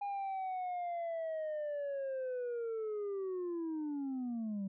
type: linear sweep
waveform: sine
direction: down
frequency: 814 to 190 Hz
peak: -33 dBFS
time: 0.01-4.68 s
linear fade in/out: 10 ms
effects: tanh soft clip ceiling -35 dBFS